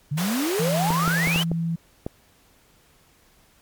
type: exponential sweep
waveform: sine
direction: up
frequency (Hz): 138.2 to 3157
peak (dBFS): -22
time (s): 0.11-1.43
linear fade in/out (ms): 10
type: high-pass noise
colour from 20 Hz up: pink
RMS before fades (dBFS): -30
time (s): 0.17-1.44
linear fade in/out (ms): 10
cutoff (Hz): 470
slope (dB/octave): 24
type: tone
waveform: sine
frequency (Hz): 166.4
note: E3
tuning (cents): +17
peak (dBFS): -22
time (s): 0.59-1.76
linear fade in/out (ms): 10
type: clicks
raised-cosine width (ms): 2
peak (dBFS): -14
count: 6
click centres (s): 0.905 / 1.078 / 1.273 / 1.36 / 1.516 / 2.065
effects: pink hiss -58 dBFS RMS until 3.61 s + MP3 96 kbps